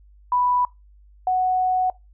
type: tone pair in turn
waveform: sine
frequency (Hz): 987.8 / 740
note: B5 / F#5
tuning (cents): 0 / 0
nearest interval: perfect fourth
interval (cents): 500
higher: first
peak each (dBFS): -17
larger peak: neither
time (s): 0.32-0.65 / 1.27-1.9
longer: second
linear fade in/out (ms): 2
effects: noise-tail reverb RT60 0.2 s tail -21 dB re dry + added 50 Hz sine -48 dBFS peak until 2.13 s